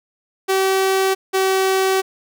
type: tone pair in turn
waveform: sawtooth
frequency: 383.2 / 381.6 Hz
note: G4 / G4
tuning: -39 / -47 cents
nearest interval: unison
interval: 8 cents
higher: first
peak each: -11 dBFS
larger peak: neither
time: 0.48-1.15 / 1.33-2.02 s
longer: second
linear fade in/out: 20 ms
effects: none